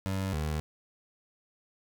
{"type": "tone pair in turn", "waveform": "25% pulse", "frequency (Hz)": [96, 76.36], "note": ["G2", "D#2"], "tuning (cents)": [-36, -32], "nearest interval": "major third", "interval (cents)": 396, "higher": "first", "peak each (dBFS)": -26, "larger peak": "neither", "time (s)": [[0.06, 0.33], [0.33, 0.6]], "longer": "neither", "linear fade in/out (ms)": 0, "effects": []}